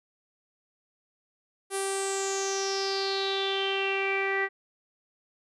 sawtooth tone with low-pass filter sweep, 390.1 Hz, G4, 8 cents flat, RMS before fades -29 dBFS, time 1.7-4.49 s, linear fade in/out 50 ms, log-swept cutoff 10000 to 1900 Hz, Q 7.4, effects none

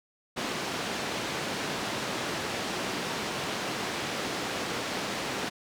pink band-pass noise, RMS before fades -33 dBFS, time 0.36-5.5 s, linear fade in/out 20 ms, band 200 to 5600 Hz, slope 12 dB/octave, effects none

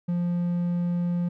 triangle tone, 174.61 Hz, F3, in tune, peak -21 dBFS, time 0.08-1.29 s, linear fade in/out 10 ms, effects none

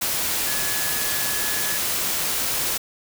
sine tone in noise, 1700 Hz, G#6, 40 cents sharp, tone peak -32 dBFS, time 0.46-1.78 s, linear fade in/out 10 ms, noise white, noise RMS -24 dBFS, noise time 0.01-2.78 s, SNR -11 dB, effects none

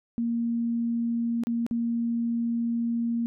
sine tone with dropouts, 233.5 Hz, A#3, 3 cents sharp, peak -24 dBFS, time 0.18-3.26 s, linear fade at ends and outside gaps 0 ms, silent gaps 1.436-1.47 / 1.665-1.711 s, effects none

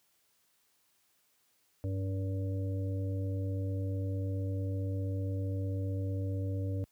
harmonic tone with a mistuned harmonic, 95.4 Hz, G2, 47 cents flat, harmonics 1 / 3 / 5 / 6, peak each -31 / -41 / -45 / -47 dBFS, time 1.84-6.84 s, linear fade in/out 0 ms, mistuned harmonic 1, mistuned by +52 cents, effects white hiss -72 dBFS RMS until 6.91 s + high-pass 60 Hz 12 dB/octave

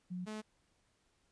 sine / sawtooth tone pair in turn, 180.5 / 215 Hz, F#3 / A3, -43 / -40 cents, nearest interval minor third, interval 303 cents, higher second, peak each -38 / -37 dBFS, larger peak second, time 0.1-0.26 / 0.26-0.42 s, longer neither, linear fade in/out 20 ms, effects pink hiss -75 dBFS RMS until 1.31 s + resampled to 22050 Hz

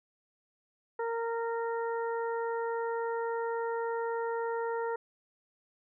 harmonic tone, 461.8 Hz, A#4, 16 cents flat, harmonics 1 / 2 / 3 / 4, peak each -32 / -36 / -42 / -46 dBFS, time 0.99-4.96 s, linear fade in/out 5 ms, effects none

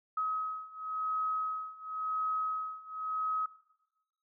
sine beating tone pair, 1272 / 1272.94 Hz, D#6 / D#6, +38 / +39 cents, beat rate 0.94 Hz, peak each -36 / -34 dBFS, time 0.17-3.46 s, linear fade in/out 5 ms, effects noise-tail reverb RT60 1.0 s tail -18 dB re dry

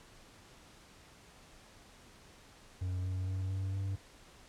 triangle tone with pitch steps, 91.7 / 93.03 / 94.39 / 95.76 / 97.15 Hz, F#2 / F#2 / F#2 / G2 / G2, -15 / +10 / +35 / -40 / -15 cents, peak -31 dBFS, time 2.81-3.96 s, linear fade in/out 10 ms, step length 230 ms, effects pink hiss -58 dBFS RMS until 4.48 s + low-pass 9000 Hz 12 dB/octave

